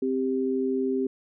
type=tone pair together; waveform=sine; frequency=261.6 / 394.5 Hz; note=C4 / G4; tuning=0 / +11 cents; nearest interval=perfect fifth; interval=711 cents; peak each=-26 dBFS; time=0.02-1.07 s; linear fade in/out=5 ms; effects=none